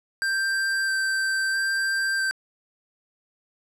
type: tone with vibrato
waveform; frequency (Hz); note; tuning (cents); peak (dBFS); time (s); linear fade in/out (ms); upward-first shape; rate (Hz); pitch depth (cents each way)
square; 1568; G6; 0; -23; 0.22-2.31; 0; square; 0.76; 9
effects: low-pass 10000 Hz 12 dB/octave + 10-bit